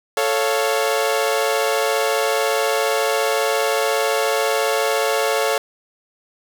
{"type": "chord", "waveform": "sawtooth", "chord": "A augmented", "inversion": "none", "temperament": "equal", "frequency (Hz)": [440, 554.4, 698.5], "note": ["A4", "C#5", "E#5"], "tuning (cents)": [0, 0, 0], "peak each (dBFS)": [-17, -17, -20], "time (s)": [0.17, 5.58], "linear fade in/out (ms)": 2, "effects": []}